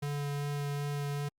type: tone with vibrato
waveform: square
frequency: 143.9 Hz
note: D3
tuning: 35 cents flat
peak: -33 dBFS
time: 0.02-1.29 s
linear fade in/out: 10 ms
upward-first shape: sine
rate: 2.6 Hz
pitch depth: 9 cents each way
effects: Opus 48 kbps